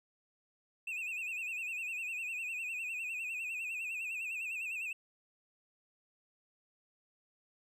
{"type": "tone with vibrato", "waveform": "triangle", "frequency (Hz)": 2589, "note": "E7", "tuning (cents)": -32, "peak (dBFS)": -35, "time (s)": [0.87, 4.93], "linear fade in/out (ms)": 5, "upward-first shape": "sine", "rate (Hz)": 9.9, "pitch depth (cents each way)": 100, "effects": []}